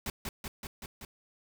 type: noise with echo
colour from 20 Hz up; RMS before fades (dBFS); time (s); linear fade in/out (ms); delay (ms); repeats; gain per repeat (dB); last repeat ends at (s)
pink; -35; 0.06-0.1; 2; 190; 5; -2; 1.05
effects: none